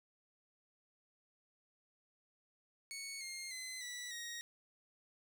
15% pulse tone with pitch steps, 2217 / 2128 / 2042 / 1960.3 / 1881.6 Hz, C#7 / C7 / C7 / B6 / A#6, 0 / +29 / -43 / -13 / +16 cents, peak -37 dBFS, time 2.91-4.41 s, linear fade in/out 0 ms, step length 300 ms, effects 11-bit

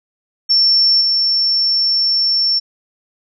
sine tone with level steps, 5420 Hz, E8, 47 cents sharp, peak -9 / -12 dBFS, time 0.49-2.6 s, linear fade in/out 20 ms, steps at 1.01 s, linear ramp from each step 2 ms, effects none

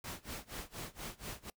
pink noise with tremolo, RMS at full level -42 dBFS, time 0.04-1.5 s, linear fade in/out 2 ms, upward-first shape sine, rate 4.2 Hz, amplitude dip 95%, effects noise-tail reverb RT60 0.1 s tail -25 dB re dry

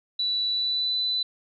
sine tone with pitch glide, 3951 to 3995 Hz, B7 to B7, 0 to +19 cents, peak -23 dBFS, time 0.19-1.23 s, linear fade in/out 5 ms, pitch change +19 cents, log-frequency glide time 0.5-0.96 s, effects none

